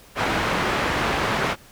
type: low-pass noise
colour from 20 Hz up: white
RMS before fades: -23 dBFS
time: 0.15-1.56 s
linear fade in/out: 50 ms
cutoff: 1700 Hz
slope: 12 dB/octave
effects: pink hiss -49 dBFS RMS until 1.71 s